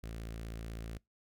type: tone with notch filter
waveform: sawtooth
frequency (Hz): 56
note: A1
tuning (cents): +31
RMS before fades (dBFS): -43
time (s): 0.03-0.98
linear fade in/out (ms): 10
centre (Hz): 920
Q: 1.8
effects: noise-tail reverb RT60 0.2 s tail -25 dB re dry